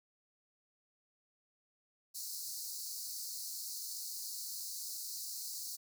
pink high-pass noise, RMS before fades -43 dBFS, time 2.14-5.77 s, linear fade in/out 20 ms, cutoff 4200 Hz, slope 96 dB/octave, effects none

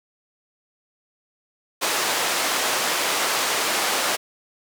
pink band-pass noise, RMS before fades -23 dBFS, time 1.81-4.17 s, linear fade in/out 20 ms, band 540 to 11000 Hz, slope 12 dB/octave, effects none

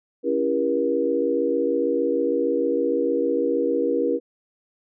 sine chord, C# diminished seventh, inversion none, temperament just, 277.2 / 332.6 / 399.1 / 479 Hz, C#4 / E4 / G4 / Bb4, 0 / +16 / +31 / +47 cents, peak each -26 / -26 / -27 / -22 dBFS, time 0.23-4.2 s, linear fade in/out 50 ms, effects none

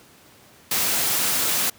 white noise, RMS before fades -22 dBFS, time 0.71-1.7 s, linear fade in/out 5 ms, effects pink hiss -51 dBFS RMS until 1.78 s + high-pass 100 Hz 12 dB/octave

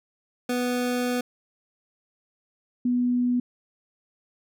25% pulse / sine tone pair in turn, 246.9 / 245.9 Hz, B3 / B3, 0 / -7 cents, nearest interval unison, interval 7 cents, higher first, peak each -20 dBFS, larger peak neither, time 0.49-1.21 / 2.85-3.4 s, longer first, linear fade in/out 5 ms, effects none

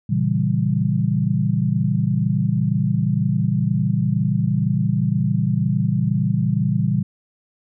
sine chord, A# diminished seventh, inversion none, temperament equal, 116.54 / 138.59 / 164.81 / 196 Hz, A#2 / C#3 / E3 / G3, 0 / 0 / 0 / 0 cents, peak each -22 dBFS, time 0.09-7.03 s, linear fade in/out 10 ms, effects none

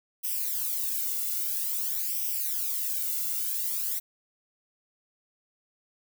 violet noise with flanger, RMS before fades -30 dBFS, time 0.23-4 s, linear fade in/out 20 ms, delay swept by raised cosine 0.35 to 1.45 ms, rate 0.5 Hz, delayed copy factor +0.85, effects none

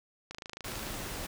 click train, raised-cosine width 0.2 ms, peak -24 dBFS, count 18, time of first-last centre 0.31-0.942 s, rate 26.9 Hz
pink noise, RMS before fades -39 dBFS, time 0.64-1.27 s, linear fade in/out 10 ms
effects none

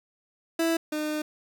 30% pulse tone pair in turn, 329.6 / 304.4 Hz, E4 / D#4, 0 / -38 cents, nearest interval minor second, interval 138 cents, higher first, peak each -20 / -25 dBFS, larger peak first, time 0.59-0.77 / 0.92-1.22 s, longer second, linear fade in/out 5 ms, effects none

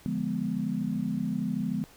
sine chord, D diminished seventh, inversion none, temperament equal, 146.83 / 174.61 / 207.7 / 246.9 Hz, D3 / F3 / Ab3 / Cb4, 0 / 0 / 0 / 0 cents, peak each -37 / -33 / -31 / -32 dBFS, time 0.06-1.84 s, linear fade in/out 0 ms, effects pink hiss -55 dBFS RMS until 1.96 s

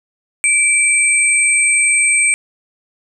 sine tone pair together, 2329 / 8300 Hz, D7 / C9, -15 / -15 cents, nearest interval octave + minor seventh, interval 2200 cents, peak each -13 dBFS, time 0.44-2.34 s, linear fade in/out 0 ms, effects none

